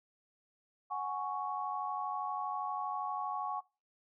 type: chord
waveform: sine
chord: F# suspended second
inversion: none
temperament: just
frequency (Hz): 740 / 832.5 / 1110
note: F#5 / G#5 / C#6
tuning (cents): 0 / +4 / +2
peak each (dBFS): -40 / -39 / -37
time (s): 0.9-3.61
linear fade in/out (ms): 20
effects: noise-tail reverb RT60 0.3 s tail -23 dB re dry